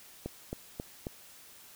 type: click train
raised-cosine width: 2 ms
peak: -22 dBFS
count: 4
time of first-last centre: 0.26-1.069 s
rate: 3.71 Hz
effects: white hiss -54 dBFS RMS until 1.75 s